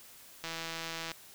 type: click train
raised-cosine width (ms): 0.2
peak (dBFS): -21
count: 112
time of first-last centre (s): 0.44-1.117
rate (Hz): 164
effects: white hiss -54 dBFS RMS until 1.34 s